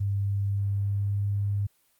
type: tone with pitch glide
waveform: sine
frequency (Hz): 99.8 to 101.02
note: G2 to G#2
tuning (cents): +32 to -47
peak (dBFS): -24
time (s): 0-1.67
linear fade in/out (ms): 10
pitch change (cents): +21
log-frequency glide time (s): 0.66-1.25
effects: white hiss -67 dBFS RMS until 1.99 s + Opus 24 kbps